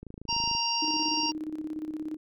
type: click train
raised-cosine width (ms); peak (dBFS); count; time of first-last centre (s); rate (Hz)
3; -29; 15; 0.03-0.55; 26.9
type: harmonic tone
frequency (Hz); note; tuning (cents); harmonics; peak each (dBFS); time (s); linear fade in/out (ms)
932.3; A#5; 0; 1 / 3 / 5 / 6; -31 / -33 / -32 / -30; 0.28-1.32; 20
type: tone with tremolo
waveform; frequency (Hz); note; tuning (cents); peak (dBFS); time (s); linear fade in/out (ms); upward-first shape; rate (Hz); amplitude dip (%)
sine; 309.7; D#4; -8; -30; 0.82-2.17; 5; square; 17; 60
effects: none